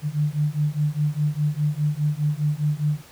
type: beating tone pair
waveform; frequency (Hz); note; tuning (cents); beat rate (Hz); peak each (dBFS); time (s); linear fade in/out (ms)
sine; 146.83 / 151.73; D3 / D#3; 0 / -43; 4.9; -23; 0.02-3.02; 50
effects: pink hiss -48 dBFS RMS until 3.11 s + high-pass 60 Hz 12 dB/octave